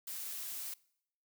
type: noise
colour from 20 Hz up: blue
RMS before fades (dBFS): -42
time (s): 0.07-0.74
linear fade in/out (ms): 5
effects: noise-tail reverb RT60 0.7 s tail -23 dB re dry